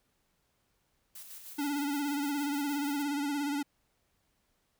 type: noise with tremolo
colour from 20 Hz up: blue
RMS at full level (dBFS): -46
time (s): 1.15-3.03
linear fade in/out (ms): 5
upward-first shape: square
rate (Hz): 6.5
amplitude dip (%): 40
type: tone with vibrato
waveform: square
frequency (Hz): 287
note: D4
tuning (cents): -40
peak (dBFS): -31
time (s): 1.58-3.63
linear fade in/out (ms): 10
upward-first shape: sine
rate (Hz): 17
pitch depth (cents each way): 53
effects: pink hiss -75 dBFS RMS until 4.79 s